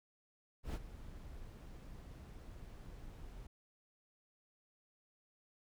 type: noise with ADSR envelope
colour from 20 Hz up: brown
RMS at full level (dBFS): -37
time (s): 0.63-3.47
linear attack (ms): 110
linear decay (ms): 46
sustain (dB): -14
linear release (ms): 6
effects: none